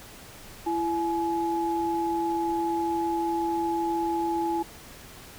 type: tone pair together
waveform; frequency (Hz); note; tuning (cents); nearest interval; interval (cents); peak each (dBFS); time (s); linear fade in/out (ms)
sine; 335.9 / 846; E4 / G#5; +33 / +32; octave + major third; 1599; -27; 0.66-4.63; 10
effects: pink hiss -46 dBFS RMS until 5.38 s